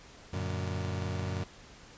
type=chord; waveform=35% pulse; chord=Gb augmented; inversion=none; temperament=just; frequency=92.5 / 115.62 / 144.53 Hz; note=Gb2 / Bb2 / D3; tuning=0 / -14 / -27 cents; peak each=-32 / -38 / -38 dBFS; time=0.33-1.44 s; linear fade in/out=5 ms; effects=pink hiss -53 dBFS RMS until 1.97 s + resampled to 16000 Hz